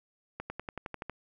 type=accelerating click train; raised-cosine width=0.5 ms; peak=-22 dBFS; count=9; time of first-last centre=0.4-1.097 s; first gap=100 ms; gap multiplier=0.96; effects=none